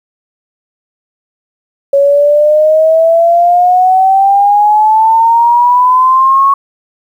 sine exponential sweep, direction up, 554.4 to 1108.7 Hz, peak -4 dBFS, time 1.93-6.54 s, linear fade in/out 5 ms, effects 7-bit

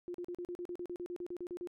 sine tone bursts, 352.6 Hz, F4, 17 cents sharp, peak -38 dBFS, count 16, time 0.08-1.673 s, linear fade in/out 0 ms, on 63 ms, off 39 ms, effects none

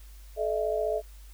sine tone cluster, 432.2 / 610 / 665 Hz, A4 / D#5 / E5, -31 / -34 / +15 cents, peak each -30 dBFS, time 0.36-1.02 s, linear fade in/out 50 ms, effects added 50 Hz sine -45 dBFS peak until 1.33 s + white hiss -58 dBFS RMS until 1.33 s

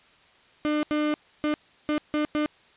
35% pulse tone bursts at uneven times, 300.8 Hz, D4, 42 cents sharp, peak -21 dBFS, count 6, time 0.65-0.83 / 0.91-1.14 / 1.44-1.54 / 1.89-1.98 / 2.14-2.25 / 2.35-2.46 s, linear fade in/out 0 ms, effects white hiss -57 dBFS RMS until 2.76 s + resampled to 8000 Hz

